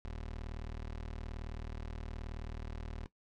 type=tone; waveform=25% pulse; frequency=38.89 Hz; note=D#1; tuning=in tune; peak=-37 dBFS; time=0.05-3.06 s; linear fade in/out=0 ms; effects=noise-tail reverb RT60 0.1 s tail -17 dB re dry + low-pass 5000 Hz 12 dB/octave